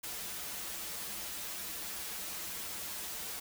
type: noise with comb filter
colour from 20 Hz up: white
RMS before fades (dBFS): -41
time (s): 0.03-3.4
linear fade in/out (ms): 10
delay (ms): 7.6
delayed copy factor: -1
effects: none